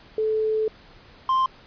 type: tone pair in turn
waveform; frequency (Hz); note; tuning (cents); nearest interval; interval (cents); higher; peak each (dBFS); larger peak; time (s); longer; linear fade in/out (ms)
sine / triangle; 435.4 / 1047.9; A4 / C6; -18 / +2; octave + minor third; 1520; second; -20 / -16; second; 0.18-0.68 / 1.29-1.46; first; 2
effects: pink hiss -50 dBFS RMS until 1.66 s + resampled to 11025 Hz